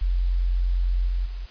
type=tone with level steps; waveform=sine; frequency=44.4 Hz; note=F1; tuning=29 cents sharp; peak=-19 / -21 / -29 dBFS; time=0.01-1.46 s; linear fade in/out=10 ms; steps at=1.07 / 1.25 s; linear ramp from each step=10 ms; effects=white hiss -48 dBFS RMS until 1.5 s + resampled to 11025 Hz